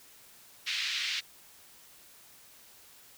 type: band-pass noise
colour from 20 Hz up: white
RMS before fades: -33 dBFS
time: 0.66-1.21 s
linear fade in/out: 20 ms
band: 1900 to 4400 Hz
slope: 24 dB/octave
effects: white hiss -56 dBFS RMS until 3.17 s